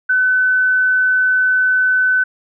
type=tone; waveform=sine; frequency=1510 Hz; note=F#6; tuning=35 cents sharp; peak=-11 dBFS; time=0.09-2.24 s; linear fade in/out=10 ms; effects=none